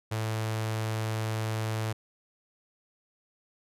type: tone with notch filter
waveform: sawtooth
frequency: 110 Hz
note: A2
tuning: in tune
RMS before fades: -31 dBFS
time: 0.11-1.93 s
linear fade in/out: 10 ms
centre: 250 Hz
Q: 1.5
effects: resampled to 32000 Hz